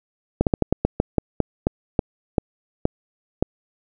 slowing click train, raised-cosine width 2 ms, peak -3 dBFS, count 14, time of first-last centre 0.41-3.425 s, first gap 58 ms, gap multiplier 1.21, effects none

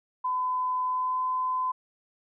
sine tone with pitch glide, 1011 to 1019.2 Hz, B5 to C6, +40 to -46 cents, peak -25 dBFS, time 0.24-1.72 s, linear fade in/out 10 ms, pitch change +14 cents, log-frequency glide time 0.86-1.21 s, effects none

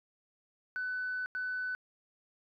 sine tone bursts at uneven times, 1500 Hz, F#6, 23 cents sharp, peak -32 dBFS, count 2, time 0.76-1.26 / 1.35-1.75 s, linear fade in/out 0 ms, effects tanh soft clip ceiling -29 dBFS

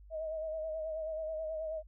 sine tone with vibrato, 633 Hz, D#5, 30 cents sharp, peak -35 dBFS, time 0.1-1.83 s, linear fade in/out 50 ms, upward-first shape sine, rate 9.3 Hz, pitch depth 41 cents each way, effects added 50 Hz sine -52 dBFS peak until 1.87 s

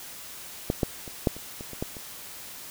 clicks, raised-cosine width 2 ms, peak -10 / -9 / -26 / -7 / -27 / -24 / -26 / -15 / -27 dBFS, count 9, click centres 0.701 / 0.832 / 1.078 / 1.272 / 1.366 / 1.609 / 1.733 / 1.825 / 1.968 s, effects white hiss -42 dBFS RMS until 2.7 s

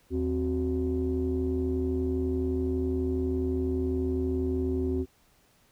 sine tone cluster, 78.5 / 262.2 / 374.2 Hz, D#2 / C4 / F#4, +16 / +4 / +20 cents, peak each -29 dBFS, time 0.1-5.06 s, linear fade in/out 50 ms, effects tanh soft clip ceiling -19 dBFS + pink hiss -64 dBFS RMS until 5.71 s

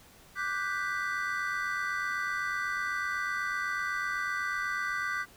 triangle chord, G major seventh, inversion second, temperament equal, 1174.7 / 1480 / 1568 / 1975.5 Hz, D6 / F#6 / G6 / B6, 0 / 0 / 0 / 0 cents, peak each -34 dBFS, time 0.35-5.26 s, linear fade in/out 50 ms, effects pink hiss -56 dBFS RMS until 5.36 s

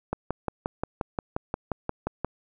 click train, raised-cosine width 1 ms, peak -13 dBFS, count 13, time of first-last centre 0.13-2.246 s, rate 5.67 Hz, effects none

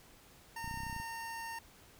25% pulse tone, 916 Hz, A#5, 31 cents flat, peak -37 dBFS, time 0.56-1.59 s, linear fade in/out 5 ms
clicks, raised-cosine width 5 ms, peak -33 dBFS, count 12, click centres 0.644 / 0.677 / 0.712 / 0.742 / 0.774 / 0.804 / 0.834 / 0.867 / 0.898 / 0.928 / 0.964 / 1 s
effects pink hiss -60 dBFS RMS until 1.99 s

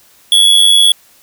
square tone with amplitude modulation, 3376 Hz, G#7, 28 cents sharp, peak -3 dBFS, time 0.32-0.92 s, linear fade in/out 2 ms, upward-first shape sine, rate 99.4 Hz, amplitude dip 60%, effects white hiss -47 dBFS RMS until 1.22 s

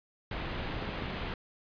pink low-pass noise, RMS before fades -37 dBFS, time 0.31-1.34 s, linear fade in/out 2 ms, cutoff 3600 Hz, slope 24 dB/octave
clicks, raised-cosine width 2 ms, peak -27 dBFS, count 10, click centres 0.657 / 0.7 / 0.745 / 0.825 / 0.89 / 0.986 / 1.023 / 1.058 / 1.099 / 1.136 s
effects resampled to 11025 Hz

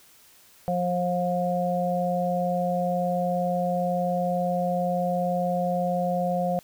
harmonic tone, 177.9 Hz, F3, 32 cents sharp, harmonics 1 / 3 / 4, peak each -27 / -27 / -27 dBFS, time 0.68-6.59 s, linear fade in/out 0 ms, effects white hiss -55 dBFS RMS until 6.63 s

